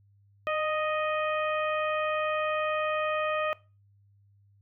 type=harmonic tone with a mistuned harmonic; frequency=622.3 Hz; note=D#5; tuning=in tune; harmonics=1 / 2 / 3 / 4 / 5; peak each=-29 / -31 / -37 / -36 / -44 dBFS; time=0.47-3.53 s; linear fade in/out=0 ms; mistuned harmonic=1; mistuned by=-25 cents; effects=noise-tail reverb RT60 0.3 s tail -21 dB re dry + added 100 Hz sine -59 dBFS peak until 4.61 s